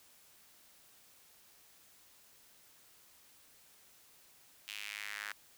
square tone with high-pass filter sweep, 51.9 Hz, G#1, in tune, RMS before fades -44 dBFS, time 4.68-5.32 s, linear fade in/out 0 ms, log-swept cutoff 2800 to 1600 Hz, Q 3, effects white hiss -63 dBFS RMS until 5.57 s

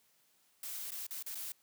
blue noise with dropouts, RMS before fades -42 dBFS, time 0.63-1.52 s, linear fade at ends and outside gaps 2 ms, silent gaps 0.907-0.918 / 1.067-1.108 / 1.226-1.263 / 1.347-1.353 s, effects white hiss -71 dBFS RMS until 1.62 s + high-pass 100 Hz 12 dB/octave

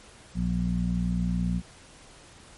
harmonic tone, 59.7 Hz, A#1, 42 cents sharp, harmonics 1 / 2 / 3 / 4, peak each -29 / -34 / -26 / -36 dBFS, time 0.34-1.62 s, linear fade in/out 50 ms, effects pink hiss -51 dBFS RMS until 2.57 s + MP3 48 kbps

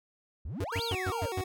triangle exponential two-way sweep, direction up then down, 57.1 to 4814 to 484.4 Hz, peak -33 dBFS, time 0.45-1.29 s, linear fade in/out 5 ms, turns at 0.83 s
square tone bursts, 95.4 Hz, G2, 47 cents flat, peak -31 dBFS, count 6, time 0.6-1.414 s, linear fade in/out 5 ms, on 44 ms, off 110 ms
25% pulse tone with vibrato, 415.3 Hz, G#4, in tune, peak -30 dBFS, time 0.72-1.44 s, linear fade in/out 5 ms, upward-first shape square, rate 2.5 Hz, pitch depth 190 cents each way
effects none

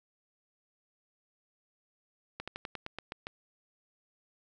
slowing click train, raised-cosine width 0.3 ms, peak -22 dBFS, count 9, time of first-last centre 2.4-3.269 s, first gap 76 ms, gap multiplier 1.1, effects none

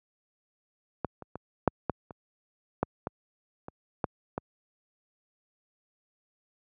clicks, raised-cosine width 1 ms, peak -14 / -28 / -23 / -6 / -12 / -28 / -11 / -17 / -25 / -12 / -17 dBFS, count 11, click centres 1.047 / 1.223 / 1.356 / 1.677 / 1.897 / 2.108 / 2.83 / 3.071 / 3.684 / 4.042 / 4.379 s, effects high-pass 80 Hz 12 dB/octave

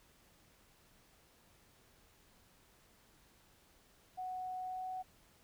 sine tone with pitch glide, 740 to 744.7 Hz, F#5 to F#5, 0 to +11 cents, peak -39 dBFS, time 4.17-5.03 s, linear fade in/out 20 ms, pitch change +11 cents, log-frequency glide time 4.62-4.86 s, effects pink hiss -67 dBFS RMS until 5.43 s

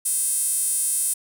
sawtooth tone with high-pass filter, 523.3 Hz, C5, in tune, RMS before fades -23 dBFS, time 0.05-1.14 s, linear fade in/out 10 ms, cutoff 9500 Hz, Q 6, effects none

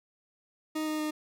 40% pulse tone with pitch steps, 311.1 / 308.4 / 305.8 Hz, D#4 / D#4 / D#4, 0 / -15 / -30 cents, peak -29 dBFS, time 0.75-1.11 s, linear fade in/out 10 ms, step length 120 ms, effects none

